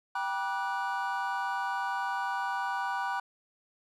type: chord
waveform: triangle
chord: G major seventh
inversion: none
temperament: equal with one note detuned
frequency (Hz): 784 / 964.6 / 1174.7 / 1480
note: G5 / B5 / D6 / F#6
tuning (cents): 0 / -41 / 0 / 0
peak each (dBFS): -33 / -32 / -37 / -34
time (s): 0.15-3.2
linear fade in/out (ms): 5
effects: none